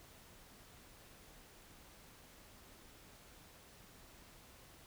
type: silence
effects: pink hiss -60 dBFS RMS until 4.86 s